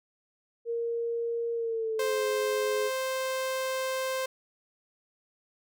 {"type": "tone with pitch glide", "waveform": "sine", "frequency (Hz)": [466.2, 422.6], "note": ["A#4", "G#4"], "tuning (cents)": [0, 30], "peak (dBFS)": -28, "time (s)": [0.65, 2.91], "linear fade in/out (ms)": 50, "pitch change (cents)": -170, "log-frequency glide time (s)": [1.54, 2.25]}
{"type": "tone", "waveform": "sawtooth", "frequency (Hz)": 523.3, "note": "C5", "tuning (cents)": 0, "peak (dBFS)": -25, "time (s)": [1.99, 4.26], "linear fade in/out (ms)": 5}
{"effects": []}